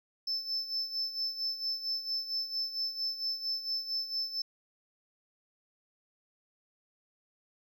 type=tone with tremolo; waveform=triangle; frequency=5274 Hz; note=E8; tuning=in tune; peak=-27 dBFS; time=0.27-4.42 s; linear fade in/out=5 ms; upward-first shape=sine; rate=4.4 Hz; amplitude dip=75%; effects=tanh soft clip ceiling -26 dBFS